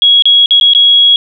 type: tone with dropouts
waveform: sine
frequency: 3322 Hz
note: G#7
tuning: in tune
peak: -3 dBFS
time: 0.02-1.16 s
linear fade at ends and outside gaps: 1 ms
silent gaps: 0.223-0.255 / 0.459-0.508 / 0.599-0.611 / 0.735-0.749 s
effects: none